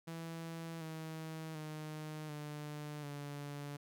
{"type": "tone with pitch steps", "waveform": "sawtooth", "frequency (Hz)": [164.81, 159.38, 154.13, 149.05, 144.14], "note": ["E3", "D#3", "D#3", "D3", "D3"], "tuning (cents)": [0, 42, -16, 26, -32], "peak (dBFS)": -39, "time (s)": [0.07, 3.77], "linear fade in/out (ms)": 10, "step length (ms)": 740, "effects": []}